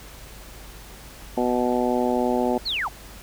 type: harmonic tone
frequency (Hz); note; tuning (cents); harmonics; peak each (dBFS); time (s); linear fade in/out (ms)
123.47; B2; 0; 2 / 3 / 4 / 5 / 6 / 7; -24 / -26 / -27 / -28 / -29 / -29; 1.37-2.58; 5
type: linear sweep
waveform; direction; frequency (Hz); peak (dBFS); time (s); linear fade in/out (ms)
sine; down; 4556 to 590; -23; 2.65-2.89; 20
effects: added 50 Hz sine -44 dBFS peak until 3.22 s + pink hiss -44 dBFS RMS until 3.22 s